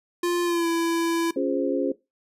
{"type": "tone with pitch glide", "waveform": "square", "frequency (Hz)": [349.2, 334.2], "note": ["F4", "E4"], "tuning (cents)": [0, 24], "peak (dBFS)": -22, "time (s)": [0.23, 1.31], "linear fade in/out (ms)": 5, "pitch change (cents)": -76, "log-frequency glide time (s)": [0.44, 0.67]}
{"type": "chord", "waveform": "sine", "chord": "Db major seventh", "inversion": "none", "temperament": "equal", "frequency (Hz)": [277.2, 349.2, 415.3, 523.3], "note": ["Db4", "F4", "Ab4", "C5"], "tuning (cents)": [0, 0, 0, 0], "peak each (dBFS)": [-25, -28, -29, -28], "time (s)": [1.36, 1.92], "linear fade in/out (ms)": 5}
{"effects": ["noise-tail reverb RT60 0.2 s tail -17 dB re dry", "resampled to 32000 Hz"]}